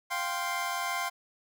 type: chord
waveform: 25% pulse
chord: F suspended second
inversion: none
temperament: equal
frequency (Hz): 698.5 / 784 / 1046.5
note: F5 / G5 / C6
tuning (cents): 0 / 0 / 0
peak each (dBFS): -32 / -33 / -29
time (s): 0.1-1.1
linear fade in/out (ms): 20
effects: none